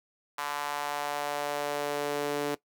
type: tone with high-pass filter sweep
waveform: sawtooth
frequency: 145.5 Hz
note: D3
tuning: 16 cents flat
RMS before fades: -32 dBFS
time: 0.38-2.55 s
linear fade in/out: 5 ms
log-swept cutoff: 1000 to 370 Hz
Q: 2.2
effects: noise-tail reverb RT60 0.1 s tail -18 dB re dry